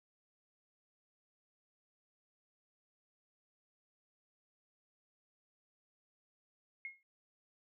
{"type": "tone with exponential decay", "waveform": "sine", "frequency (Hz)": 2155, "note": "C#7", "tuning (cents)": -49, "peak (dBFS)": -38, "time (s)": [6.85, 7.03], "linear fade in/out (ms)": 1, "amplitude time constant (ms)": 37, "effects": []}